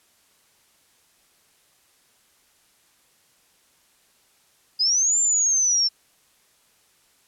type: linear two-way sweep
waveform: sine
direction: up then down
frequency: 4877 to 7340 to 5350 Hz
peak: -17 dBFS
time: 4.79-5.89 s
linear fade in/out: 20 ms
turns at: 5.19 s
effects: white hiss -61 dBFS RMS until 7.27 s + low-pass 12000 Hz 12 dB/octave